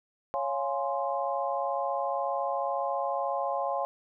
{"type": "chord", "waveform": "sine", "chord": "Db major seventh", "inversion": "none", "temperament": "equal with one note detuned", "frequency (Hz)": [554.4, 696.4, 830.6, 1046.5], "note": ["Db5", "F5", "Ab5", "C6"], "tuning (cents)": [0, -5, 0, 0], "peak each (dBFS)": [-32, -33, -33, -34], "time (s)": [0.34, 3.85], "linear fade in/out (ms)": 0, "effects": []}